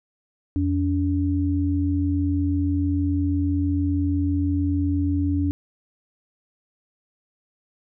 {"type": "tone pair together", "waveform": "sine", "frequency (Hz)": [86.3, 285.1], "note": ["F2", "C#4"], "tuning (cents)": [-20, 49], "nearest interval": "octave + major sixth", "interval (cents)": 2069, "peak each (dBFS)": -22, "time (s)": [0.56, 5.51], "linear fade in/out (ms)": 0, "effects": []}